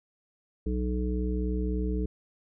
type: harmonic tone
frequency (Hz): 61.74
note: B1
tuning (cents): 0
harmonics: 1 / 3 / 5 / 7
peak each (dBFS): -28 / -33 / -35 / -36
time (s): 0.66-2.06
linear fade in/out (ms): 5
effects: none